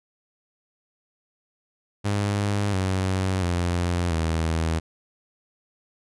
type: tone with pitch steps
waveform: sawtooth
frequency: 101.7 / 94.34 / 87.52 / 81.19 Hz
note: G#2 / F#2 / F2 / E2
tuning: -36 / +34 / +4 / -26 cents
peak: -18 dBFS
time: 2.04-4.8 s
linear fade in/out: 20 ms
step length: 690 ms
effects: resampled to 24000 Hz